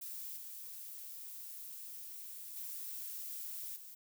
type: noise with level steps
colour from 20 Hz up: violet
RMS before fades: -45 / -48 / -44 / -52 dBFS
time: 0.01-3.95 s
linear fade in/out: 10 ms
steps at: 0.37 / 2.56 / 3.76 s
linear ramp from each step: 2 ms
effects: none